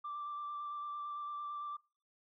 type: tone with vibrato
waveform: sine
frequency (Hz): 1174.7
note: D6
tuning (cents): 0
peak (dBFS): -38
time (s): 0.04-1.77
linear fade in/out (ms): 10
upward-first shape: square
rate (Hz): 8.9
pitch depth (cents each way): 12
effects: noise-tail reverb RT60 0.4 s tail -26 dB re dry + tanh soft clip ceiling -36 dBFS